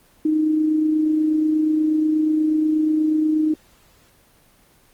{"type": "tone with amplitude modulation", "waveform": "sine", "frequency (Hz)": 310, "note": "D#4", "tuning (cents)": -6, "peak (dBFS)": -14, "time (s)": [0.25, 3.54], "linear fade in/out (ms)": 5, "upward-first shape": "sine", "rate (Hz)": 28.3, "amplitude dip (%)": 35, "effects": ["pink hiss -55 dBFS RMS until 4.93 s", "Opus 24 kbps"]}